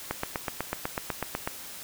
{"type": "click train", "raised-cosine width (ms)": 0.5, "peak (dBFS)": -13, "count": 12, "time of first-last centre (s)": [0.11, 1.475], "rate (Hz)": 8.06, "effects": ["white hiss -42 dBFS RMS until 1.83 s"]}